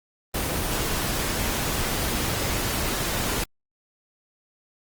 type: noise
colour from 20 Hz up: pink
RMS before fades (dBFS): -26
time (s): 0.34-3.44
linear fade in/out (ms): 5
effects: Opus 24 kbps